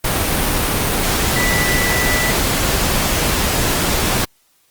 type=tone in noise; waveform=sine; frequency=1975.5 Hz; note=B6; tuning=in tune; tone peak=-19 dBFS; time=1.36-2.31 s; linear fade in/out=5 ms; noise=pink; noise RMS=-17 dBFS; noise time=0.04-4.25 s; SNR=-5 dB; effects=white hiss -58 dBFS RMS until 4.7 s + Opus 32 kbps